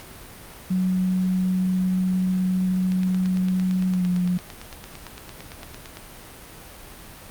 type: tone with pitch glide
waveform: sine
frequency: 185 to 179.53 Hz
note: F#3 to F3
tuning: 0 to +48 cents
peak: -19 dBFS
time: 0.7-4.38 s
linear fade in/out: 10 ms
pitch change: -52 cents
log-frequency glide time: 3.91-4.06 s
type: click train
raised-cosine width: 0.2 ms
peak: -20 dBFS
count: 28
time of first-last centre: 2.92-5.971 s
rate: 8.85 Hz
effects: pink hiss -42 dBFS RMS until 7.3 s + Opus 48 kbps